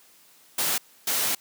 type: noise bursts at uneven times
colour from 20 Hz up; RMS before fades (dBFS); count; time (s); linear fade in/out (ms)
white; -25; 2; 0.58-0.78 / 1.07-1.35; 5
effects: white hiss -56 dBFS RMS until 1.4 s + high-pass 150 Hz 12 dB/octave